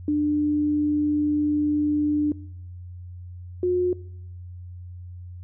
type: tone pair in turn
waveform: sine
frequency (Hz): 297.2 / 360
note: D4 / F#4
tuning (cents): +21 / -47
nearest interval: minor third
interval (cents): 332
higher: second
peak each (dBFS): -19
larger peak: neither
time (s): 0.08-2.32 / 3.63-3.93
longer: first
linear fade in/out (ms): 2
effects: noise-tail reverb RT60 0.7 s tail -22 dB re dry + added 89 Hz sine -36 dBFS peak until 5.43 s